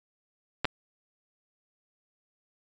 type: clicks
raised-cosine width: 0.3 ms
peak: -10 dBFS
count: 2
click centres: 0.646 / 0.653 s
effects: resampled to 16000 Hz